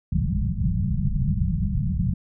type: low-pass noise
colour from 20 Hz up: white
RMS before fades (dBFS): -23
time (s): 0.12-2.14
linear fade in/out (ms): 5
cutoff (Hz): 200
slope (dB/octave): 96
effects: none